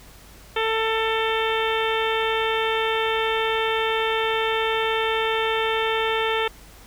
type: harmonic tone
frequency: 445.2 Hz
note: A4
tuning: 20 cents sharp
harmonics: 1 / 2 / 3 / 4 / 5 / 6 / 7 / 8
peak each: -24 / -27 / -29 / -30 / -31 / -32 / -32 / -33 dBFS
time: 0.56-6.48 s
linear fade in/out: 5 ms
effects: added 50 Hz sine -48 dBFS peak until 6.86 s + pink hiss -48 dBFS RMS until 6.86 s